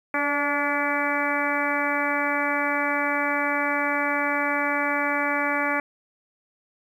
harmonic tone with a mistuned harmonic, 287.5 Hz, D4, 37 cents flat, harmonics 1 / 2 / 3 / 4 / 5 / 6 / 7 / 8, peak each -30 / -30 / -30 / -30 / -30 / -30 / -30 / -30 dBFS, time 0.14-5.8 s, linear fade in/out 2 ms, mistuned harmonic 2, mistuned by +23 cents, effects 9-bit

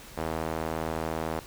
sawtooth tone with band-pass filter, 80 Hz, D#2, 49 cents sharp, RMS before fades -32 dBFS, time 0.17-1.4 s, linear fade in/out 10 ms, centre 710 Hz, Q 0.87, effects pink hiss -47 dBFS RMS until 1.46 s

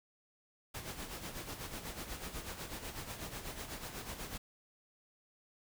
pink noise with tremolo, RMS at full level -42 dBFS, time 0.74-4.38 s, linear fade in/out 10 ms, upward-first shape sine, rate 8.1 Hz, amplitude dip 60%, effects none

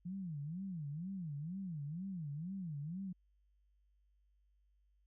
sine tone with vibrato, 166.8 Hz, E3, 21 cents sharp, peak -40 dBFS, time 0.05-3.13 s, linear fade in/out 10 ms, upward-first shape sine, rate 2.1 Hz, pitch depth 280 cents each way, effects added 50 Hz sine -70 dBFS peak until 5.06 s

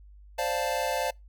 square chord, D minor seventh, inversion third, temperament equal, 523.3 / 587.3 / 698.5 / 880 Hz, C5 / D5 / F5 / A5, 0 / 0 / 0 / 0 cents, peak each -33 dBFS, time 0.38-1.11 s, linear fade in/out 10 ms, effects noise-tail reverb RT60 0.2 s tail -26 dB re dry + added 50 Hz sine -48 dBFS peak until 1.28 s

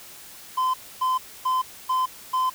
triangle tone bursts, 1027 Hz, C6, 33 cents flat, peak -18 dBFS, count 5, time 0.57-2.5 s, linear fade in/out 10 ms, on 170 ms, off 270 ms, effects white hiss -44 dBFS RMS until 2.54 s

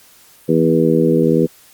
harmonic tone with a mistuned harmonic, 80.9 Hz, E2, 32 cents flat, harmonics 2 / 3 / 4 / 5 / 6, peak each -17 / -17 / -17 / -17 / -17 dBFS, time 0.48-1.47 s, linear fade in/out 20 ms, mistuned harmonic 2, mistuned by +25 cents, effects white hiss -47 dBFS RMS until 1.73 s + Opus 48 kbps

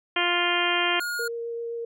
harmonic tone, 350 Hz, F4, 4 cents sharp, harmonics 1 / 2 / 3 / 4 / 5 / 6 / 7 / 8 / 9, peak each -30 / -30 / -30 / -30 / -30 / -30 / -30 / -30 / -30 dBFS, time 0.16-1 s, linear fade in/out 5 ms
square tone, 1431 Hz, F6, 42 cents sharp, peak -28 dBFS, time 1-1.28 s, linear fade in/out 5 ms
sine tone with vibrato, 466.2 Hz, A#4, in tune, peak -29 dBFS, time 1.19-1.85 s, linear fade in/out 5 ms, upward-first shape triangle, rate 7.7 Hz, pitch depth 9 cents each way
effects none

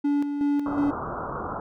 triangle tone with tremolo, 287.5 Hz, D4, 37 cents flat, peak -18 dBFS, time 0.04-0.91 s, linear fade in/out 10 ms, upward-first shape square, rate 2.7 Hz, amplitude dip 50%
white low-pass noise, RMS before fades -32 dBFS, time 0.66-1.6 s, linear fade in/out 2 ms, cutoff 1400 Hz, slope 96 dB/octave
effects none

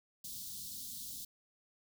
white band-stop noise, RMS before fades -45 dBFS, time 0.24-1.25 s, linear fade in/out 5 ms, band 270 to 3500 Hz, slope 48 dB/octave, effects none

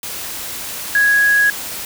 sine tone in noise, 1661.2 Hz, G#6, in tune, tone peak -10 dBFS, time 0.95-1.5 s, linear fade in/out 2 ms, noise white, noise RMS -27 dBFS, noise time 0.03-1.85 s, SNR +14 dB, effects none

